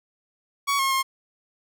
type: tone with pitch steps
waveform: sawtooth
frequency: 1123 / 1080 / 1069 Hz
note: C#6 / C#6 / C6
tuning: +22 / -45 / +37 cents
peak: -17 dBFS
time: 0.67-1.03 s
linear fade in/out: 20 ms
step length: 120 ms
effects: none